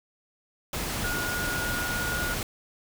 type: tone in noise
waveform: sine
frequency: 1438 Hz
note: F#6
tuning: 50 cents flat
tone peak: -30 dBFS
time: 1.04-2.34 s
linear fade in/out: 2 ms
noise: pink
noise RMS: -31 dBFS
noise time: 0.73-2.43 s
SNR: -2 dB
effects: none